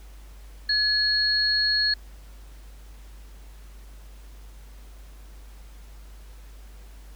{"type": "tone pair together", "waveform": "sine", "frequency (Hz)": [1700, 4314], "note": ["G#6", "C#8"], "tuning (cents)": [40, -48], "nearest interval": "octave + major third", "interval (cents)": 1612, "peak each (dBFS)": [-25, -21], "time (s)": [0.69, 1.94], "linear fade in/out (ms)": 5, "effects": ["added 50 Hz sine -42 dBFS peak until 7.15 s", "pink hiss -55 dBFS RMS until 7.15 s"]}